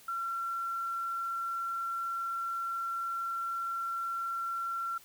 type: tone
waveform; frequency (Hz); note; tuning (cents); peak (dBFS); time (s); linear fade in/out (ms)
sine; 1361; F6; -45; -32; 0.08-4.98; 5
effects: white hiss -57 dBFS RMS until 5.04 s